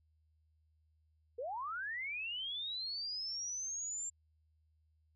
sine linear sweep, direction up, 445.5 to 7410 Hz, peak -38 dBFS, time 1.38-4.1 s, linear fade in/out 10 ms, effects added 78 Hz sine -70 dBFS peak until 5.15 s

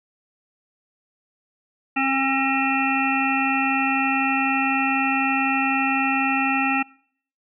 harmonic tone, 268.8 Hz, C4, 47 cents sharp, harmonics 1 / 3 / 5 / 7 / 9 / 10, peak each -24 / -25 / -27 / -29 / -28 / -25 dBFS, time 1.96-6.83 s, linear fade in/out 10 ms, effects noise-tail reverb RT60 0.6 s tail -25 dB re dry

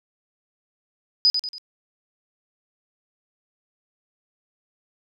sine tone with echo, 4978 Hz, D#8, in tune, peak -13 dBFS, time 1.25-1.3 s, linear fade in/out 0 ms, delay 94 ms, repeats 3, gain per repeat -7 dB, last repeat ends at 1.582 s, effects none

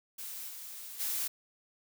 blue noise with level steps, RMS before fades -42 / -45 / -34 dBFS, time 0.18-1.28 s, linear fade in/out 10 ms, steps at 0.48 / 0.99 s, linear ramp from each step 20 ms, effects none

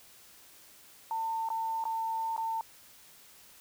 sine tone with dropouts, 899 Hz, A5, 37 cents sharp, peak -30 dBFS, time 1.11-2.61 s, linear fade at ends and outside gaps 1 ms, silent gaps 1.488-1.502 / 1.84-1.853 / 2.364-2.378 s, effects white hiss -56 dBFS RMS until 3.6 s

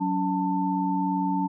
sine tone cluster, 185.8 / 283.2 / 891 Hz, F#3 / C#4 / A5, +7 / +37 / +22 cents, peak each -27 dBFS, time 0-1.48 s, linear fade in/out 20 ms, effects none

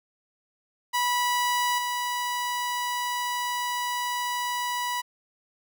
sawtooth tone with level steps, 979 Hz, B5, 15 cents flat, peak -19 / -23 dBFS, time 0.93-5.02 s, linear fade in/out 20 ms, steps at 1.78 s, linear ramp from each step 5 ms, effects none

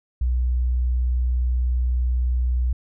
sine tone, 61.74 Hz, B1, in tune, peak -18 dBFS, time 0.21-2.73 s, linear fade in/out 5 ms, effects none

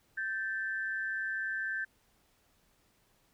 sine tone pair together, 1555.9 / 1756 Hz, G6 / A6, -13 / -4 cents, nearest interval major second, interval 209 cents, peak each -34 / -37 dBFS, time 0.17-1.85 s, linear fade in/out 10 ms, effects pink hiss -70 dBFS RMS until 3.33 s

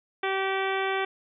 harmonic tone, 385.7 Hz, G4, 28 cents flat, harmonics 1 / 2 / 3 / 4 / 5 / 6 / 7 / 8 / 9, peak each -29 / -31 / -34 / -34 / -35 / -35 / -41 / -42 / -41 dBFS, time 0.23-1.05 s, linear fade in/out 5 ms, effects none

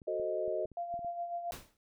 clicks, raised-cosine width 3 ms, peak -40 dBFS, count 8, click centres 0.018 / 0.198 / 0.479 / 0.654 / 0.717 / 0.941 / 0.992 / 1.047 s
sine chord, F# diminished seventh, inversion none, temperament equal, 370 / 440 / 523.3 / 622.3 Hz, F#4 / A4 / C5 / Eb5, 0 / 0 / 0 / 0 cents, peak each -38 / -39 / -40 / -34 dBFS, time 0.07-0.66 s, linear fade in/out 10 ms
sine tone with tremolo, 692 Hz, F5, 16 cents flat, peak -33 dBFS, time 0.77-1.51 s, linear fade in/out 2 ms, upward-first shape sine, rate 7.3 Hz, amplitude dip 55%
pink noise with exponential decay, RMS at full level -40 dBFS, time 1.52-1.77 s, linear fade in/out 1 ms, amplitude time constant 54 ms
effects none

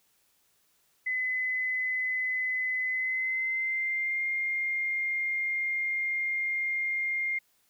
sine tone with pitch glide, 2021 to 2117 Hz, B6 to C7, +39 to +20 cents, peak -27 dBFS, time 1.06-7.39 s, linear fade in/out 10 ms, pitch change +81 cents, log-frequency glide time 2.84-4.24 s, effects white hiss -69 dBFS RMS until 7.69 s

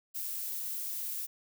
violet noise, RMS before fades -37 dBFS, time 0.14-1.27 s, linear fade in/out 20 ms, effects none

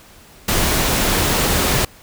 pink noise, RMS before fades -17 dBFS, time 0.48-1.85 s, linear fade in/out 5 ms, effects pink hiss -45 dBFS RMS until 2.02 s

